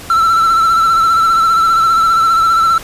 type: tone with vibrato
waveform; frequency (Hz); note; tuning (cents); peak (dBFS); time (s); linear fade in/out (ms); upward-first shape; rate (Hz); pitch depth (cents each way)
triangle; 1336; E6; +23; -6; 0.1-2.78; 2; sine; 15; 37
effects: pink hiss -31 dBFS RMS until 2.83 s + resampled to 32000 Hz